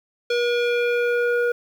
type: tone with low-pass filter sweep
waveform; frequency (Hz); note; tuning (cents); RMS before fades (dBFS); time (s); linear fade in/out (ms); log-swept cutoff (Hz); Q
square; 480; B4; -49; -21; 0.3-1.52; 5; 4200 to 1300; 1.8
effects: 8-bit